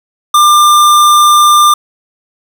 square tone, 1195 Hz, D6, 30 cents sharp, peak -4 dBFS, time 0.34-1.74 s, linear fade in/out 5 ms, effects none

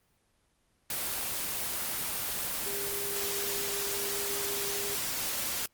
sine tone in noise, 402.2 Hz, G4, 44 cents sharp, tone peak -38 dBFS, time 2.66-4.95 s, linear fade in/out 2 ms, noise white, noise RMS -33 dBFS, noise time 0.9-5.66 s, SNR -8 dB, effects pink hiss -71 dBFS RMS until 5.73 s + Opus 24 kbps

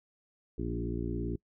harmonic tone with a mistuned harmonic, 58.27 Hz, A#1, in tune, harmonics 1 / 2 / 3 / 4 / 5 / 6 / 7, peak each -37 / -39 / -40 / -41 / -39 / -39 / -43 dBFS, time 0.58-1.36 s, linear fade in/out 5 ms, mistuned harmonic 4, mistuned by +17 cents, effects noise-tail reverb RT60 0.1 s tail -24 dB re dry

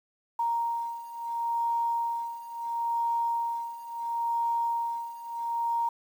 sine beating tone pair, 932.3 / 933.03 Hz, A#5 / A#5, 0 / +1 cents, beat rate 0.73 Hz, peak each -32 / -29 dBFS, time 0.39-5.89 s, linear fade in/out 5 ms, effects 9-bit

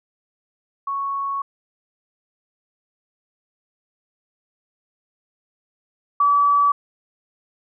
sine tone pair in turn, 1108.7 / 1147.8 Hz, C#6 / D6, 0 / -40 cents, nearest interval minor second, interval 60 cents, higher second, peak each -22 / -13 dBFS, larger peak second, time 0.87-1.42 / 6.2-6.72 s, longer first, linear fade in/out 5 ms, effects none

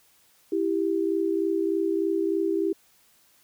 sine tone pair together, 329.6 / 392.9 Hz, E4 / G4, 0 / +4 cents, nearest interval minor third, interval 304 cents, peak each -25 dBFS, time 0.52-2.73 s, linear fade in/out 5 ms, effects white hiss -61 dBFS RMS until 3.43 s

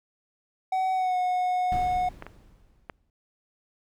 triangle tone with pitch glide, 753 to 729 Hz, F#5 to F#5, +30 to -26 cents, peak -21 dBFS, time 0.72-2.09 s, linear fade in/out 5 ms, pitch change -56 cents, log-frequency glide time 0.93-1.17 s
brown noise with exponential decay, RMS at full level -32 dBFS, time 1.72-3.1 s, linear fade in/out 2 ms, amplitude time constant 300 ms
clicks, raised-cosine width 0.5 ms, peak -22 / -24 / -20 dBFS, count 3, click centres 2.224 / 2.266 / 2.898 s
effects none

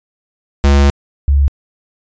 square / sine tone pair in turn, 70.2 / 70.2 Hz, C#2 / C#2, +22 / +22 cents, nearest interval unison, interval 0 cents, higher neither, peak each -7 dBFS, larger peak neither, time 0.64-0.9 / 1.28-1.48 s, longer first, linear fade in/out 0 ms, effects resampled to 16000 Hz

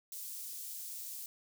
white high-pass noise, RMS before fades -44 dBFS, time 0.12-1.26 s, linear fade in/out 2 ms, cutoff 6300 Hz, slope 12 dB/octave, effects none

